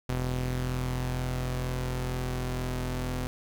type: tone pair together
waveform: sawtooth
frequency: 42.15 / 126.3 Hz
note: E1 / B2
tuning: +39 / +39 cents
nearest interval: octave + perfect fifth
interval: 1900 cents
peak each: -29 / -27 dBFS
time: 0.09-3.27 s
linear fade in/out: 0 ms
effects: 10-bit